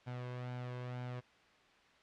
sawtooth tone with flanger, 124.3 Hz, B2, 12 cents sharp, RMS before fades -43 dBFS, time 0.06-1.21 s, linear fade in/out 20 ms, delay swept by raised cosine 1.3 to 1.93 ms, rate 2.1 Hz, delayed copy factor +0.5, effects white hiss -65 dBFS RMS until 2.02 s + low-pass 3000 Hz 12 dB/octave

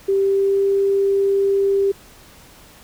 sine tone with pitch glide, 391.5 to 394.7 Hz, G4 to G4, -2 to +12 cents, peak -14 dBFS, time 0.08-1.92 s, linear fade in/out 10 ms, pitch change +14 cents, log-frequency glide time 0.2-0.64 s, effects pink hiss -46 dBFS RMS until 2.83 s

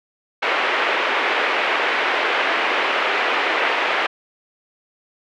white band-pass noise, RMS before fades -20 dBFS, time 0.42-4.07 s, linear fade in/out 10 ms, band 350 to 2600 Hz, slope 24 dB/octave, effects none

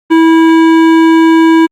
triangle tone with hard clipping, 325.9 Hz, E4, 20 cents flat, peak -5 dBFS, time 0.1-1.67 s, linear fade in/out 20 ms, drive 18 dB, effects Opus 24 kbps

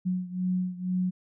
sine beating tone pair, 182.1 / 184.2 Hz, F#3 / F#3, -27 / -7 cents, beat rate 2.1 Hz, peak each -28 / -31 dBFS, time 0.05-1.11 s, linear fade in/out 20 ms, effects none

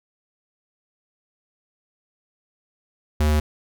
square tone, 75.8 Hz, D#2, 45 cents flat, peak -17 dBFS, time 3.2-3.4 s, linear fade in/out 5 ms, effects none

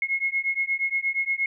sine beating tone pair, 2163 / 2171.5 Hz, C#7 / C#7, -43 / -36 cents, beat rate 8.5 Hz, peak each -26 dBFS, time 0.02-1.46 s, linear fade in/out 2 ms, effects none

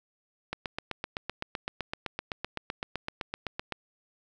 click train, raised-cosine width 0.3 ms, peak -16 dBFS, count 26, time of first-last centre 0.53-3.723 s, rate 7.83 Hz, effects none

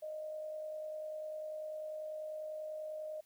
sine tone with amplitude modulation, 618 Hz, D#5, 12 cents flat, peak -38 dBFS, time 0.02-3.21 s, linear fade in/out 10 ms, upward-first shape sine, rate 50.1 Hz, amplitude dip 40%, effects white hiss -71 dBFS RMS until 3.25 s

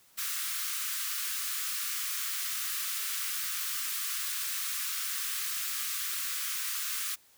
white high-pass noise, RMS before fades -34 dBFS, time 0.17-7.16 s, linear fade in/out 20 ms, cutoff 1100 Hz, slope 96 dB/octave, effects white hiss -62 dBFS RMS until 7.37 s

